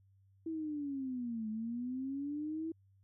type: linear two-way sweep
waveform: sine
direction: down then up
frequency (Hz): 328.6 to 214.1 to 328.6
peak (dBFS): -36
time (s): 0.46-2.72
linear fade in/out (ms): 5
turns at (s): 1.49
effects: added 97 Hz sine -64 dBFS peak until 3.03 s